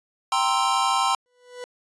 square chord, C dominant seventh, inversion second, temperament equal with one note detuned, 784 / 935 / 1046.5 / 1318.5 Hz, G5 / Bb5 / C6 / E6, 0 / +5 / 0 / 0 cents, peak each -26 / -27 / -24 / -28 dBFS, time 0.32-1.15 s, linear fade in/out 2 ms
40% pulse tone with exponential growth, 493.9 Hz, B4, in tune, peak -30 dBFS, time 1.26-1.64 s, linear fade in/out 0 ms, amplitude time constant 81 ms
effects resampled to 22050 Hz

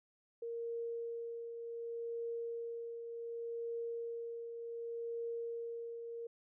sine tone with tremolo, 465.4 Hz, A#4, 3 cents flat, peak -37 dBFS, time 0.42-6.27 s, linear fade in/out 5 ms, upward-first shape triangle, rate 0.67 Hz, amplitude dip 50%, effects none

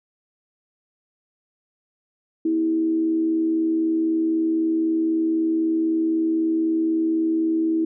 sine tone with frequency modulation, 323.8 Hz, E4, 31 cents flat, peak -18 dBFS, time 2.45-7.85 s, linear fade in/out 5 ms, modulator 76.1 Hz, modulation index 0.32, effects none

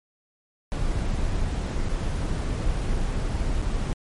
brown noise with dropouts, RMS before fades -25 dBFS, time 0.72-3.93 s, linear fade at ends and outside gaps 0 ms, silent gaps 1.886-1.892 / 3.617-3.623 s, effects MP3 48 kbps

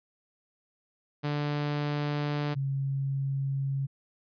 sawtooth / sine tone pair in turn, 146.83 / 136.88 Hz, D3 / C#3, 0 / -22 cents, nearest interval minor second, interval 122 cents, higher first, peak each -24 / -27 dBFS, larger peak first, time 1.23-2.55 / 2.55-3.87 s, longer neither, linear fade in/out 20 ms, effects resampled to 11025 Hz

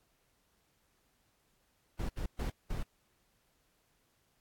brown noise bursts at uneven times, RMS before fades -35 dBFS, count 4, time 1.99-2.09 / 2.17-2.26 / 2.39-2.5 / 2.7-2.83 s, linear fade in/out 5 ms, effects pink hiss -74 dBFS RMS until 4.4 s + AAC 64 kbps

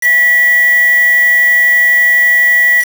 sine tone with quantisation, 1948 Hz, B6, 24 cents flat, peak -6 dBFS, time 0.01-2.85 s, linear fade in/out 50 ms, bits 3, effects none

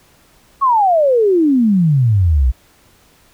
sine exponential sweep, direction down, 1131 to 58.27 Hz, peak -9 dBFS, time 0.61-2.52 s, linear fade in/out 20 ms, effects pink hiss -51 dBFS RMS until 3.33 s

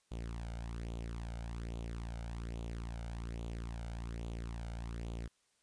sawtooth tone with flanger, 57.4 Hz, A#1, 26 cents flat, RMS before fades -42 dBFS, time 0.11-5.28 s, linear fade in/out 10 ms, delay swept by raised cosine 0.28 to 1.38 ms, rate 1.2 Hz, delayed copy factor +0.65, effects white hiss -75 dBFS RMS until 5.62 s + resampled to 22050 Hz

